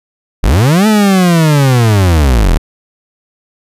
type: linear two-way sweep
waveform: 40% pulse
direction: up then down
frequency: 34.65 to 220 to 34.65 Hz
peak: -5 dBFS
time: 0.43-2.58 s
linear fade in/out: 10 ms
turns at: 0.87 s
effects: resampled to 32000 Hz